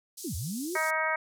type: band-pass noise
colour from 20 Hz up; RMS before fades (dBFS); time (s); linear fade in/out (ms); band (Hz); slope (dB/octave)
white; -42; 0.17-0.91; 10; 4700 to 12000; 24
type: linear two-way sweep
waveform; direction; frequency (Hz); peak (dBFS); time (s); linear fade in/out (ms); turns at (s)
sine; down then up; 392 to 69.6 to 392; -32; 0.24-0.77; 10; 0.35
type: harmonic tone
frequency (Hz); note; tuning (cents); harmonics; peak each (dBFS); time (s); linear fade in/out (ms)
315.6; D#4; +25; 2 / 3 / 4 / 5 / 6 / 7; -33 / -33 / -33 / -33 / -33 / -33; 0.75-1.16; 5
effects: none